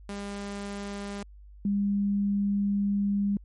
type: tone pair in turn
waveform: sawtooth / sine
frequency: 201.3 / 201.3 Hz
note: G3 / G3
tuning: +46 / +46 cents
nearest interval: unison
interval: 0 cents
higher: neither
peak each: -30 / -23 dBFS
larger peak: second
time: 0.09-1.23 / 1.65-3.37 s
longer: second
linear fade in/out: 2 ms
effects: added 50 Hz sine -46 dBFS peak until 3.44 s + MP3 48 kbps